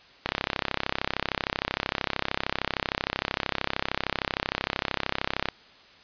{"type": "click train", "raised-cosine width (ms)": 0.3, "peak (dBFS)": -8, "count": 174, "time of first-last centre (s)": [0.26, 5.487], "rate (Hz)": 33.1, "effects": ["white hiss -53 dBFS RMS until 6.03 s", "resampled to 11025 Hz"]}